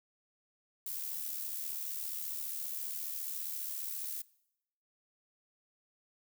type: noise with amplitude modulation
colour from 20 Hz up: violet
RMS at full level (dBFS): -37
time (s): 0.86-4.22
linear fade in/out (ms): 5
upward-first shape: sine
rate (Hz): 74.8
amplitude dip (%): 50
effects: noise-tail reverb RT60 0.8 s tail -22 dB re dry